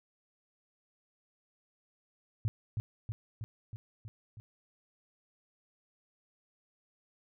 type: tone with echo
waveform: sine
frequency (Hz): 108.9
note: A2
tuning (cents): -17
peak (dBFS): -27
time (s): 2.45-2.48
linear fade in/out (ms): 0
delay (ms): 320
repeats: 6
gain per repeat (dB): -3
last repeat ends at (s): 4.4
effects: none